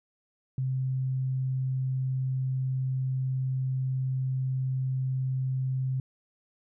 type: tone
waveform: sine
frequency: 130.81 Hz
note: C3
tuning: in tune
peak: -26 dBFS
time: 0.58-6 s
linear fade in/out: 2 ms
effects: none